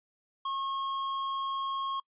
sine tone with hard clipping, 1085 Hz, C#6, 37 cents flat, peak -33 dBFS, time 0.45-2 s, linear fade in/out 5 ms, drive 17 dB, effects noise-tail reverb RT60 0.1 s tail -24 dB re dry + resampled to 8000 Hz

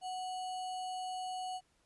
sine tone with sample-and-hold, 740 Hz, F#5, in tune, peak -37 dBFS, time 0.01-1.61 s, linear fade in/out 50 ms, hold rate 3675 Hz, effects pink hiss -73 dBFS RMS until 1.85 s + resampled to 24000 Hz

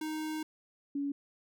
square / sine tone pair in turn, 311.1 / 282.5 Hz, D#4 / C#4, 0 / +33 cents, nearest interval major second, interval 167 cents, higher first, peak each -35 / -31 dBFS, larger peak second, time 0.01-0.43 / 0.95-1.12 s, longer first, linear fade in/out 5 ms, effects none

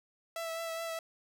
sawtooth tone with vibrato, 659.3 Hz, E5, in tune, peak -32 dBFS, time 0.36-0.99 s, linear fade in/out 2 ms, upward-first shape triangle, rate 4.8 Hz, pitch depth 22 cents each way, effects none

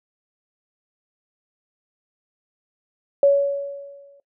sine tone with exponential decay, 562 Hz, C#5, 24 cents sharp, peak -9 dBFS, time 3.23-4.2 s, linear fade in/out 2 ms, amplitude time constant 210 ms, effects noise-tail reverb RT60 0.1 s tail -18 dB re dry

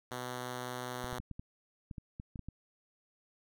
5% pulse tone, 124.9 Hz, B2, 20 cents sharp, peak -27 dBFS, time 0.11-1.19 s, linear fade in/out 5 ms
clicks, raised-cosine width 5 ms, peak -30 dBFS, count 11, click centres 1.044 / 1.129 / 1.2 / 1.313 / 1.395 / 1.912 / 1.982 / 2.199 / 2.358 / 2.393 / 2.486 s
effects none

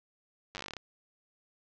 slowing click train, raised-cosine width 0.2 ms, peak -22 dBFS, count 13, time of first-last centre 0.55-0.767 s, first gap 9 ms, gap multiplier 1.12, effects low-pass 6000 Hz 12 dB/octave + 10-bit

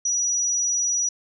sine tone, 5840 Hz, F#8, 24 cents flat, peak -20 dBFS, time 0.05-1.09 s, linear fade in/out 5 ms, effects none

